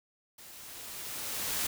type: noise with level ramp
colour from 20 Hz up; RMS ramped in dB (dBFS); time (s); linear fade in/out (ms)
white; -51 to -31; 0.38-1.67; 5
effects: none